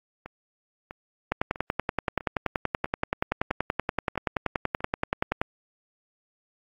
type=two click trains; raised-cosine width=0.5 ms; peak=-23 / -9 dBFS; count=8 / 44; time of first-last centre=0.26-4.805 / 1.32-5.415 s; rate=1.54 / 10.5 Hz; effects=AAC 32 kbps